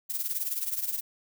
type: noise with tremolo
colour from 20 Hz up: violet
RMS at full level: -28 dBFS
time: 0.09-1.01 s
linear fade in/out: 20 ms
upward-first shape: triangle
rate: 19 Hz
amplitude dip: 80%
effects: none